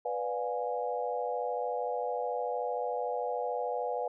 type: chord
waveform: sine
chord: B diminished seventh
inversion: none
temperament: equal with one note detuned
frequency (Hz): 493.9 / 587.3 / 711.5 / 830.6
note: B4 / D5 / F5 / Ab5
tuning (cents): 0 / 0 / +32 / 0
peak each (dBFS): -34 / -38 / -36 / -37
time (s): 0.05-4.08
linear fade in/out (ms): 5
effects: none